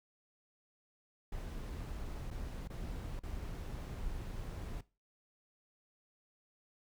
brown noise with dropouts, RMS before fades -42 dBFS, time 1.32-4.81 s, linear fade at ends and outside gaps 5 ms, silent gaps 2.305-2.31 / 2.676-2.7 / 3.194-3.233 s, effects noise-tail reverb RT60 0.3 s tail -19 dB re dry

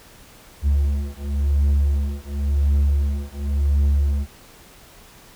triangle beating tone pair, 70.5 / 71.43 Hz, C#2 / D2, +30 / -47 cents, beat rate 0.93 Hz, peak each -18 dBFS, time 0.62-4.27 s, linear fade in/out 50 ms, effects pink hiss -47 dBFS RMS until 5.35 s

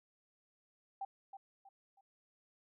sine tone with echo, 784 Hz, G5, in tune, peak -38 dBFS, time 1.01-1.05 s, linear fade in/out 5 ms, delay 320 ms, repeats 3, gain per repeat -9 dB, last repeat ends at 2.01 s, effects none

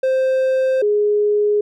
triangle / sine tone pair in turn, 523.3 / 416.3 Hz, C5 / G#4, 0 / +4 cents, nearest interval major third, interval 396 cents, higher first, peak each -12 / -13 dBFS, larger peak first, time 0.03-0.82 / 0.82-1.61 s, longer neither, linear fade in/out 5 ms, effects none

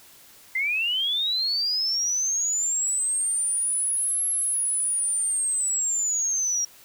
sine linear two-way sweep, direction up then down, 2033 to 11200 to 5630 Hz, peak -22 dBFS, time 0.55-6.65 s, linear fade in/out 5 ms, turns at 4.26 s, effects white hiss -51 dBFS RMS until 6.84 s

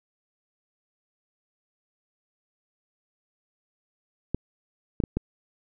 clicks, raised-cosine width 3 ms, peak -12 dBFS, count 4, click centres 4.346 / 5.002 / 5.038 / 5.17 s, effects none

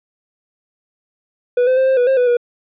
triangle tone with pitch steps, 490.9 / 514 / 525 / 528 / 490.3 / 532 / 494.2 / 482 Hz, B4 / C5 / C5 / C5 / B4 / C5 / B4 / B4, -10 / -31 / +6 / +16 / -13 / +29 / +1 / -42 cents, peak -9 dBFS, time 1.57-2.37 s, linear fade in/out 5 ms, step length 100 ms, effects resampled to 8000 Hz

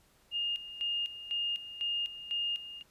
sine tone with tremolo, 2831 Hz, F7, 23 cents sharp, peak -30 dBFS, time 0.31-2.83 s, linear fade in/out 50 ms, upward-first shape square, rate 2 Hz, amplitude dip 75%, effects pink hiss -66 dBFS RMS until 2.9 s + resampled to 32000 Hz

